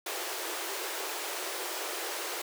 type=high-pass noise; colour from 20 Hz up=pink; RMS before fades=-36 dBFS; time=0.06-2.42 s; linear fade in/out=5 ms; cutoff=330 Hz; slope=96 dB/octave; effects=none